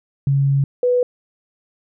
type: tone pair in turn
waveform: sine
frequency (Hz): 138.59 / 493.9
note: C#3 / B4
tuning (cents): 0 / 0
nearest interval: octave + minor seventh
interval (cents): 2200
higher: second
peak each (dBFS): -13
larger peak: neither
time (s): 0.27-0.64 / 0.83-1.03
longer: first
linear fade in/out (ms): 2
effects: none